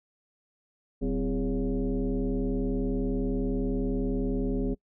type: tone with frequency modulation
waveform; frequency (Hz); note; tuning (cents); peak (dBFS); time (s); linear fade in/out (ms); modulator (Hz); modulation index
sine; 110; A2; 0; -25; 1.01-4.75; 20; 150; 2.1
effects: noise-tail reverb RT60 0.1 s tail -25 dB re dry